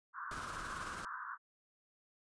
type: band-pass noise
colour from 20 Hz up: white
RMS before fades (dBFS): -45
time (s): 0.13-1.38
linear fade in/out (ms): 50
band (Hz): 1000 to 1600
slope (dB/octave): 96
type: noise with tremolo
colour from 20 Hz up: pink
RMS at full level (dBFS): -47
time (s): 0.31-1.05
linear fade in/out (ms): 2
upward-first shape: sine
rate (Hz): 18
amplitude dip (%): 35
effects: resampled to 22050 Hz